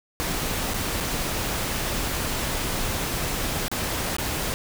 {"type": "noise with dropouts", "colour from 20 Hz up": "pink", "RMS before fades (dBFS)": -27, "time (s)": [0.2, 4.54], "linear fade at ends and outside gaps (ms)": 0, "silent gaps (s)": [[0.736, 0.742], [1.003, 1.007], [3.682, 3.715], [4.166, 4.184]], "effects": []}